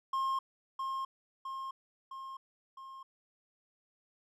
triangle tone with echo, 1068 Hz, C6, 35 cents sharp, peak -28 dBFS, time 0.13-0.39 s, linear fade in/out 5 ms, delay 660 ms, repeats 4, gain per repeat -4 dB, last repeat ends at 3.03 s, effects none

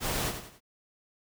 pink noise with echo, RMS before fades -31 dBFS, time 0-0.33 s, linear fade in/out 50 ms, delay 92 ms, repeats 3, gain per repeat -8 dB, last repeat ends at 0.606 s, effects none

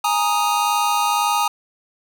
square chord, Ab suspended second, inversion none, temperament equal, 830.6 / 932.3 / 1244.5 Hz, Ab5 / Bb5 / Eb6, 0 / 0 / 0 cents, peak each -22 dBFS, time 0.04-1.48 s, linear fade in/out 5 ms, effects none

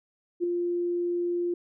sine tone with ADSR envelope, 349.2 Hz, F4, in tune, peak -21 dBFS, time 0.4-1.54 s, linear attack 37 ms, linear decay 3 ms, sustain -4 dB, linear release 4 ms, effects none

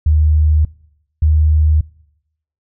sine tone pair in turn, 76.7 / 77.06 Hz, D#2 / D#2, -24 / -16 cents, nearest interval unison, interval 8 cents, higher second, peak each -8 dBFS, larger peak neither, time 0.06-0.65 / 1.22-1.81 s, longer neither, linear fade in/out 5 ms, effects noise-tail reverb RT60 0.8 s tail -23 dB re dry

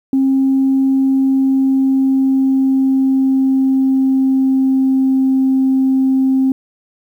sine tone with pitch glide, 268 to 264.5 Hz, C4 to C4, +42 to +19 cents, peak -9 dBFS, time 0.13-6.52 s, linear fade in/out 2 ms, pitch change -23 cents, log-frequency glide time 0.89-5.34 s, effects tanh soft clip ceiling -6 dBFS + 8-bit

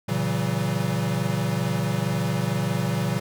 square chord, F# dominant seventh, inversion first, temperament equal with one note detuned, 116.54 / 138.59 / 164.81 / 189.43 Hz, A#2 / C#3 / E3 / F#3, 0 / 0 / 0 / +41 cents, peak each -29 dBFS, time 0.08-3.2 s, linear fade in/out 10 ms, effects none

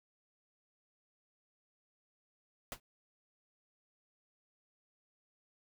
pink noise with exponential decay, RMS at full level -37 dBFS, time 2.72-2.8 s, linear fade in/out 1 ms, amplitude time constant 17 ms, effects none

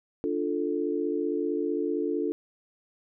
sine chord, D minor, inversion none, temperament equal, 293.7 / 349.2 / 440 Hz, D4 / F4 / A4, 0 / 0 / 0 cents, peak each -30 / -30 / -30 dBFS, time 0.24-2.32 s, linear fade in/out 0 ms, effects none

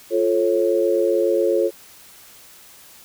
sine chord, F augmented, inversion none, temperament just, 349.2 / 436.5 / 545.7 Hz, F4 / A4 / C#5, 0 / -14 / -27 cents, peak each -20 dBFS, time 0.1-1.71 s, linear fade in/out 50 ms, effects white hiss -46 dBFS RMS until 3.04 s

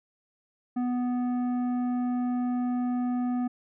triangle tone with tanh clipping, 247 Hz, B3, in tune, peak -27 dBFS, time 0.76-3.48 s, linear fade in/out 10 ms, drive 14 dB, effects none

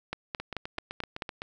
two click trains, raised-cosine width 0.3 ms, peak -20 / -16 dBFS, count 9 / 6, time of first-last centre 0.4-1.419 / 0.13-1.222 s, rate 7.85 / 4.58 Hz, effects none

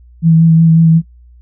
sine tone with vibrato, 163.3 Hz, E3, 16 cents flat, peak -4 dBFS, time 0.22-1.02 s, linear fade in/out 50 ms, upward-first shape sine, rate 5.5 Hz, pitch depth 19 cents each way, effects noise-tail reverb RT60 0.1 s tail -19 dB re dry + added 60 Hz sine -38 dBFS peak until 1.41 s

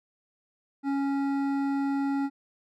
triangle tone with hard clipping, 277.2 Hz, C#4, in tune, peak -27 dBFS, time 0.83-2.3 s, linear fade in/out 50 ms, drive 15 dB, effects none

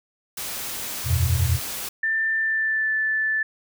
white noise, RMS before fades -31 dBFS, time 0.37-1.89 s, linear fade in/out 5 ms
sine chord, E suspended second, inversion none, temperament just, 82.41 / 92.71 / 123.61 Hz, E2 / F#2 / B2, 0 / +4 / +2 cents, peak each -22 / -23 / -23 dBFS, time 1.04-1.6 s, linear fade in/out 50 ms
sine tone with pitch glide, 1783 to 1752.4 Hz, A6 to A6, +22 to -7 cents, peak -20 dBFS, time 2.03-3.43 s, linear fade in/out 5 ms, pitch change -29 cents, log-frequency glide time 2.36-2.92 s
effects none

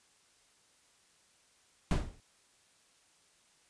brown noise with exponential decay, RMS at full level -22 dBFS, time 1.91-2.2 s, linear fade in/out 1 ms, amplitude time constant 61 ms, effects white hiss -67 dBFS RMS until 3.69 s + resampled to 22050 Hz

